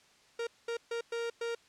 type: tone bursts at uneven times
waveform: 45% pulse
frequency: 466.2 Hz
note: A#4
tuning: in tune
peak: -33 dBFS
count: 5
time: 0.39-0.47 / 0.68-0.77 / 0.91-1.01 / 1.12-1.3 / 1.41-1.55 s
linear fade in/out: 5 ms
effects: white hiss -63 dBFS RMS until 1.68 s + low-pass 6000 Hz 12 dB/octave